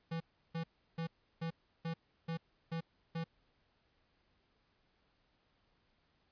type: tone bursts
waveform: square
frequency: 164.81 Hz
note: E3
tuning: in tune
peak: -37 dBFS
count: 8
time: 0.11-3.242 s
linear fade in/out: 10 ms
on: 94 ms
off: 340 ms
effects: pink hiss -75 dBFS RMS until 6.31 s + resampled to 11025 Hz